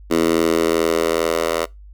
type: tone with high-pass filter sweep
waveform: 10% pulse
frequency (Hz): 82.41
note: E2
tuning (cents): 0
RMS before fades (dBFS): -18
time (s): 0.1-1.66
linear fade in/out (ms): 20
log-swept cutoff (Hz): 300 to 590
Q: 2
effects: noise-tail reverb RT60 0.2 s tail -23 dB re dry + added 50 Hz sine -38 dBFS peak until 1.93 s